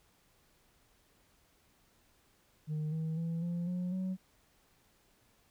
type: tone with pitch steps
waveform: sine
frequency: 153.5 / 159.65 / 166.04 / 172.7 / 179.61 / 186.81 Hz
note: D#3 / D#3 / E3 / F3 / F3 / F#3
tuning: -23 / +45 / +13 / -19 / +49 / +17 cents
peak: -30 dBFS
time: 2.67-4.17 s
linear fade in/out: 50 ms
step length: 250 ms
effects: tanh soft clip ceiling -32 dBFS + pink hiss -69 dBFS RMS until 5.5 s